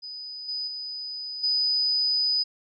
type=tone with level steps; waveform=sine; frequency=4984 Hz; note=D#8; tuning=2 cents sharp; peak=-35 / -28 / -32 / -21 dBFS; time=0.02-2.44 s; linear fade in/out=20 ms; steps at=0.48 / 0.67 / 1.43 s; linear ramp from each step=10 ms; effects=none